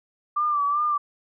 sine tone with vibrato, 1174.7 Hz, D6, in tune, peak -20 dBFS, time 0.36-0.98 s, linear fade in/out 10 ms, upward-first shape sine, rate 2.6 Hz, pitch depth 52 cents each way, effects none

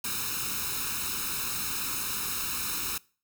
white noise with comb filter, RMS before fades -32 dBFS, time 0.04-2.98 s, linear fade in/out 5 ms, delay 0.76 ms, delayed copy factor +0.85, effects noise-tail reverb RT60 0.4 s tail -23 dB re dry

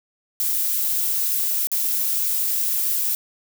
violet noise with dropouts, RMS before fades -22 dBFS, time 0.4-3.15 s, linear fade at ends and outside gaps 1 ms, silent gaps 1.671-1.716 s, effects none

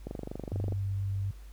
click train, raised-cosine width 2 ms, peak -23 dBFS, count 17, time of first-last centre 0.07-0.723 s, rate 24.5 Hz
sine tone with vibrato, 98.1 Hz, G2, 2 cents sharp, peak -29 dBFS, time 0.52-1.31 s, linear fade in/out 5 ms, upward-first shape sine, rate 18 Hz, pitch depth 8 cents each way
effects added 50 Hz sine -44 dBFS peak until 1.52 s + pink hiss -61 dBFS RMS until 1.52 s

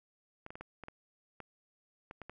clicks, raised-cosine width 0.5 ms, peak -30 dBFS, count 10, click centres 0.464 / 0.505 / 0.555 / 0.61 / 0.837 / 0.884 / 1.403 / 2.111 / 2.217 / 2.296 s, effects none

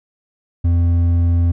sine tone with hard clipping, 85.7 Hz, F2, 32 cents flat, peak -13 dBFS, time 0.64-1.52 s, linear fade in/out 10 ms, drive 5 dB, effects none

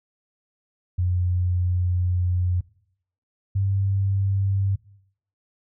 sine tone pair in turn, 89.7 / 97.89 Hz, F2 / G2, +47 / -2 cents, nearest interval major second, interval 151 cents, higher second, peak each -19 dBFS, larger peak neither, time 0.98-2.61 / 3.55-4.76 s, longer first, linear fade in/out 10 ms, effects noise-tail reverb RT60 0.7 s tail -21 dB re dry

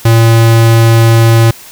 square tone, 114.3 Hz, A#2, 34 cents flat, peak -4 dBFS, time 0.05-1.51 s, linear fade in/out 5 ms, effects white hiss -33 dBFS RMS until 1.71 s

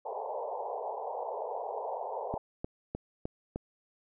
white band-pass noise, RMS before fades -37 dBFS, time 0.05-2.38 s, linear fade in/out 5 ms, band 420 to 960 Hz, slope 96 dB/octave
click train, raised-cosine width 2 ms, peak -21 dBFS, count 5, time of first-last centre 2.34-3.56 s, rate 3.28 Hz
effects none

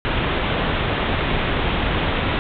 pink low-pass noise, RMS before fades -21 dBFS, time 0.05-2.39 s, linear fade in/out 0 ms, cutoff 3700 Hz, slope 96 dB/octave, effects none

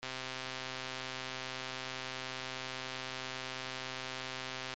click train, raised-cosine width 0.2 ms, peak -21 dBFS, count 613, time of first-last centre 0.03-4.738 s, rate 130 Hz, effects low-pass 6000 Hz 12 dB/octave + MP3 48 kbps

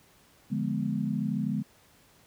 sine chord, D diminished seventh, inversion none, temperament equal, 146.83 / 174.61 / 207.7 / 246.9 Hz, D3 / F3 / Ab3 / Cb4, 0 / 0 / 0 / 0 cents, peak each -33 / -35 / -30 / -33 dBFS, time 0.5-1.63 s, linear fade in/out 20 ms, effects pink hiss -60 dBFS RMS until 2.26 s + high-pass 60 Hz 12 dB/octave

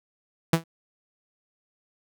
sawtooth tone with exponential decay, 164.81 Hz, E3, in tune, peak -11 dBFS, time 0.53-0.64 s, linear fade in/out 5 ms, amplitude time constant 22 ms, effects none

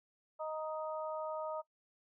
harmonic tone, 312 Hz, D#4, 5 cents sharp, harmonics 2 / 3 / 4, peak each -39 / -43 / -45 dBFS, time 0.39-1.62 s, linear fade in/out 20 ms, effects noise-tail reverb RT60 0.1 s tail -19 dB re dry

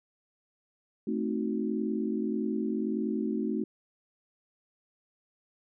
sine chord, A diminished seventh, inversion none, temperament equal, 220 / 261.6 / 311.1 / 370 Hz, A3 / C4 / Eb4 / Gb4, 0 / 0 / 0 / 0 cents, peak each -31 / -35 / -34 / -35 dBFS, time 1.07-3.64 s, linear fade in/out 5 ms, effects none

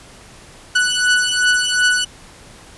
sawtooth beating tone pair, 1480 / 1482.7 Hz, F#6 / F#6, 0 / +3 cents, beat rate 2.7 Hz, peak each -13 dBFS, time 0.75-2.05 s, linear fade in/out 10 ms, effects pink hiss -42 dBFS RMS until 2.77 s + resampled to 24000 Hz

